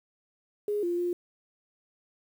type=tone with pitch steps; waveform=sine; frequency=414.8 / 347.9 / 351.7 Hz; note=G#4 / F4 / F4; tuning=-2 / -7 / +12 cents; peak=-26 dBFS; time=0.68-1.13 s; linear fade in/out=2 ms; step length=150 ms; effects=9-bit